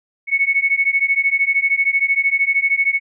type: beating tone pair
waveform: sine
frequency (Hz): 2204 / 2217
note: C#7 / C#7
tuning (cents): -11 / 0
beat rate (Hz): 13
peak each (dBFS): -17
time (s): 0.27-3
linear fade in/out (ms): 50
effects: none